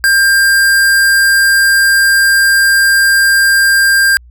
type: tone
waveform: square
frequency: 1595 Hz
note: G6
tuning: 30 cents sharp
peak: -7 dBFS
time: 0.04-4.17 s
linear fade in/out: 0 ms
effects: added 60 Hz sine -36 dBFS peak until 4.3 s